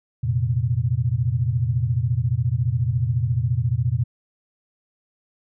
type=chord; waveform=sine; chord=F suspended fourth; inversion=none; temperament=equal; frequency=87.31 / 116.54 / 130.81 Hz; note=F2 / Bb2 / C3; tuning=0 / 0 / 0 cents; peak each=-27 / -21 / -23 dBFS; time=0.23-4.04 s; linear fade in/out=10 ms; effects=none

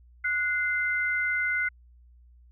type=tone pair together; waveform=sine; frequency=1466.5 / 2074 Hz; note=F#6 / C7; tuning=-16 / -16 cents; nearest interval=tritone; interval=600 cents; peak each=-27 dBFS; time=0.24-1.69 s; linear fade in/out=10 ms; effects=added 60 Hz sine -52 dBFS peak until 2.51 s

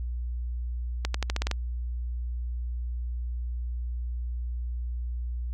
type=accelerating click train; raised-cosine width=0.2 ms; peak=-11 dBFS; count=8; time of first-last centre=1.05-1.513 s; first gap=94 ms; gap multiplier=0.88; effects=added 60 Hz sine -29 dBFS peak until 5.53 s

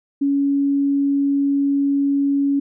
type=tone; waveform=sine; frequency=280 Hz; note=C#4; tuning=18 cents sharp; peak=-15 dBFS; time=0.21-2.6 s; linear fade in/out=10 ms; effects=none

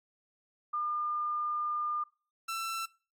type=tone pair in turn; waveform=sine / sawtooth; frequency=1206 / 1338.5 Hz; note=D6 / E6; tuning=+46 / +26 cents; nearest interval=major second; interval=180 cents; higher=second; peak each=-30 / -30 dBFS; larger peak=neither; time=0.73-2.04 / 2.48-2.86 s; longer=first; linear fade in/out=10 ms; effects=noise-tail reverb RT60 0.4 s tail -24 dB re dry + AAC 64 kbps

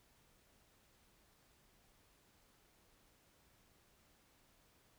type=silence; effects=pink hiss -71 dBFS RMS until 4.98 s

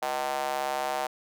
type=tone with high-pass filter; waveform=square; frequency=69.3 Hz; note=C#2; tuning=in tune; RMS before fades=-30 dBFS; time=0.02-1.07 s; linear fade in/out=5 ms; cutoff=720 Hz; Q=3.5; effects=none

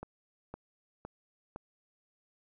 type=click train; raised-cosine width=1 ms; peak=-27 dBFS; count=4; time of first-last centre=0.03-1.561 s; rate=1.96 Hz; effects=none

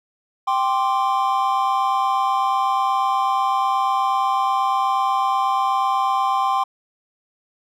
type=chord; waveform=triangle; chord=G suspended fourth; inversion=none; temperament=equal; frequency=784 / 1046.5 / 1174.7 Hz; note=G5 / C6 / D6; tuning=0 / 0 / 0 cents; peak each=-19 / -18 / -24 dBFS; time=0.47-6.64 s; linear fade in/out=10 ms; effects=none

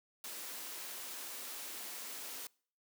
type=high-pass noise; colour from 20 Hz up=white; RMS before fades=-45 dBFS; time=0.24-2.47 s; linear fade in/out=2 ms; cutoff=230 Hz; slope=24 dB/octave; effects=noise-tail reverb RT60 0.5 s tail -25 dB re dry

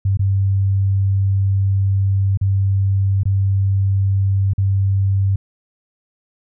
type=tone with dropouts; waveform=sine; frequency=97.6 Hz; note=G2; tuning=7 cents flat; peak=-13 dBFS; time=0.05-5.36 s; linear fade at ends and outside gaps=5 ms; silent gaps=0.172-0.193 / 2.374-2.412 / 3.234-3.254 / 4.535-4.58 s; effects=none

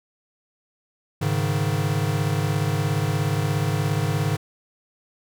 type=chord; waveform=square; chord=Ab suspended fourth; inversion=none; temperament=equal; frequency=103.83 / 138.59 / 155.56 Hz; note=Ab2 / Db3 / Eb3; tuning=0 / 0 / 0 cents; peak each=-26 dBFS; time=1.21-4.37 s; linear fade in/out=10 ms; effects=none

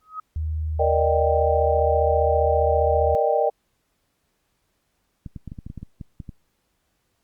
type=tone with exponential growth; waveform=sine; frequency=1265 Hz; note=D#6; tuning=28 cents sharp; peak=-26 dBFS; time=0.01-0.2 s; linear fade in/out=5 ms; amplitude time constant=40 ms
type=tone; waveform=sine; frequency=78.2 Hz; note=D#2; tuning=9 cents sharp; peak=-23 dBFS; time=0.36-3.15 s; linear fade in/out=0 ms
type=chord; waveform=sine; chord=Eb major seventh; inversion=second; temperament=equal; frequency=466.2 / 587.3 / 622.3 / 784 Hz; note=Bb4 / D5 / Eb5 / G5; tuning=0 / 0 / 0 / 0 cents; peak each=-23 dBFS; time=0.79-3.5 s; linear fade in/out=10 ms
type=clicks; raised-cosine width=5 ms; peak=-22 dBFS; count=12; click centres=5.262 / 5.362 / 5.477 / 5.519 / 5.588 / 5.665 / 5.701 / 5.777 / 5.83 / 6.012 / 6.202 / 6.292 s
effects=pink hiss -71 dBFS RMS until 7.23 s + Opus 48 kbps

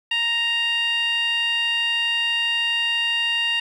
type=tone with band-pass filter; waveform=15% pulse; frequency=932.3 Hz; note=A#5; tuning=in tune; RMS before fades=-22 dBFS; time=0.11-3.6 s; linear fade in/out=5 ms; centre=2600 Hz; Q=3.5; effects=none

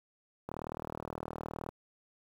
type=click train; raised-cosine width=1 ms; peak=-24 dBFS; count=48; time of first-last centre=0.49-1.689 s; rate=39.2 Hz; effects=high-pass 60 Hz 12 dB/octave + 9-bit

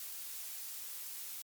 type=noise; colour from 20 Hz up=blue; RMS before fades=-44 dBFS; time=0-1.42 s; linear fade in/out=2 ms; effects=MP3 96 kbps

